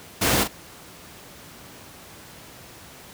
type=noise with echo; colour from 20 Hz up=pink; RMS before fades=-20 dBFS; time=0.21-0.44 s; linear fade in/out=10 ms; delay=39 ms; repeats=1; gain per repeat=-8 dB; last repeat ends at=0.479 s; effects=pink hiss -44 dBFS RMS until 3.13 s + high-pass 80 Hz 12 dB/octave